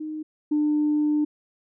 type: tone pair in turn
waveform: sine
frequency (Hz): 309 / 299.5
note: D#4 / D4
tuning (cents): -12 / +34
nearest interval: minor second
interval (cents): 54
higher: first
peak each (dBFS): -29 / -18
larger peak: second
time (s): 0-0.23 / 0.51-1.25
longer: second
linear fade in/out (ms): 10
effects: tanh soft clip ceiling -15 dBFS